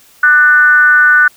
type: tone with frequency modulation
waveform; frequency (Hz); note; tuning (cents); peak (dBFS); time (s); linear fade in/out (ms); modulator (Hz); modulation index
sine; 1487; F#6; +8; -4; 0.23-1.28; 5; 294; 0.51
effects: white hiss -45 dBFS RMS until 1.36 s

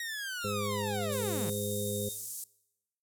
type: linear sweep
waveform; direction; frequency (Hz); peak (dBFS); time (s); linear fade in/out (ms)
sawtooth; down; 1900 to 130.9; -32; 0-1.5; 2
type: tone with tremolo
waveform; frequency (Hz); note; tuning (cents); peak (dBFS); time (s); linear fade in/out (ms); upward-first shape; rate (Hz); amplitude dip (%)
15% pulse; 3700; A#7; -14; -34; 0.4-2.17; 50; triangle; 13; 40
type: harmonic tone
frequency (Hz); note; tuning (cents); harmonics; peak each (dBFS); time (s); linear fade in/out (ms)
102.6; G#2; -21; 1 / 2 / 4 / 5; -38 / -38 / -38 / -38; 0.44-2.09; 5
type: band-pass noise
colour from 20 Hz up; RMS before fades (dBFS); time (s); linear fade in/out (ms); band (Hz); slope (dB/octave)
pink; -41; 1.12-2.44; 2; 7200 to 14000; 24
effects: noise-tail reverb RT60 0.9 s tail -22 dB re dry

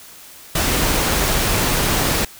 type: noise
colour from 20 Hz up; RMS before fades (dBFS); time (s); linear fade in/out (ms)
pink; -18; 0.55-2.25; 5
effects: white hiss -41 dBFS RMS until 2.39 s

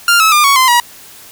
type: tone with pitch steps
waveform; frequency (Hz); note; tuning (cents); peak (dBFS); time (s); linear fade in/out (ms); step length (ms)
sawtooth; 1396.9 / 1295.8 / 1202.1 / 1115.1 / 1034.5 / 959.6; F6 / E6 / D6 / C#6 / C6 / A#5; 0 / -30 / +40 / +10 / -20 / +50; -3; 0.08-0.8; 2; 120
effects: white hiss -37 dBFS RMS until 1.31 s

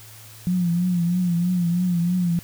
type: tone with vibrato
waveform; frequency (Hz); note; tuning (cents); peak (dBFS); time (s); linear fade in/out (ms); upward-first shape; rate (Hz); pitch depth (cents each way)
sine; 176; F3; +14; -18; 0.47-2.39; 0; triangle; 3.1; 77
effects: added 109 Hz sine -45 dBFS peak until 2.43 s + white hiss -45 dBFS RMS until 2.43 s

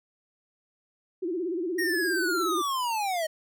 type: tone with vibrato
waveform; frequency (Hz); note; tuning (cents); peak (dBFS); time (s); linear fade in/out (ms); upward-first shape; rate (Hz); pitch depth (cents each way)
sine; 349.2; F4; 0; -27; 1.22-2.62; 10; sine; 17; 140
type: linear sweep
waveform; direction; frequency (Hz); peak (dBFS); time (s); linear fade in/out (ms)
square; down; 1880 to 616; -27; 1.78-3.27; 10
effects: none

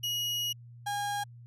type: tone pair in turn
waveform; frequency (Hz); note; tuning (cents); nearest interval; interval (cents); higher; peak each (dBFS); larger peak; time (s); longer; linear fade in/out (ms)
35% pulse; 2900 / 815.7; F#7 / G#5; -35 / -31; octave + minor seventh; 2196; first; -28 / -29; first; 0.03-0.53 / 0.86-1.24; first; 10
effects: added 119 Hz sine -47 dBFS peak until 1.46 s + resampled to 32000 Hz

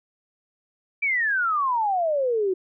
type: exponential sweep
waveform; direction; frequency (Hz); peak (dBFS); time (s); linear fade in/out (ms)
sine; down; 2358 to 361.5; -20; 1.02-2.54; 10
effects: none

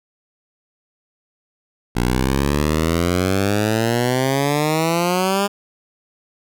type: exponential sweep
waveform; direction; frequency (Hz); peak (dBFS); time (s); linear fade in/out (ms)
10% pulse; up; 58.9 to 203.5; -8; 1.95-5.48; 20
effects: none

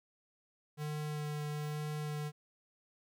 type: tone with vibrato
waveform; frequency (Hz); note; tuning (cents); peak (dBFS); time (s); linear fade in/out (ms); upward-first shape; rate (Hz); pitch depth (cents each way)
square; 150; D3; +37; -37; 0.77-2.32; 50; triangle; 1.1; 13
effects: none

